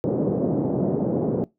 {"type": "band-pass noise", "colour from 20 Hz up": "pink", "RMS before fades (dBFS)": -23, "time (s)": [0.04, 1.44], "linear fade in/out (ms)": 0, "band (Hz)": [140, 560], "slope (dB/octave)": 24, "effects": ["noise-tail reverb RT60 0.2 s tail -22 dB re dry"]}